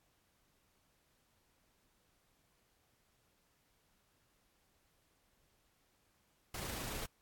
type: noise with amplitude modulation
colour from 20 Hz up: pink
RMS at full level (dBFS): -41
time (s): 6.54-7.06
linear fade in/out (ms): 5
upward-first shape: sine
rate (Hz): 27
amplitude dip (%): 30
effects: pink hiss -75 dBFS RMS until 7.21 s + AAC 64 kbps